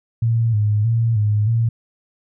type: tone with vibrato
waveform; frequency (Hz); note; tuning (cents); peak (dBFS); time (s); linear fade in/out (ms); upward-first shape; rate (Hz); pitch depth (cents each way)
sine; 110; A2; 0; -14; 0.22-1.69; 5; square; 1.6; 77
effects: none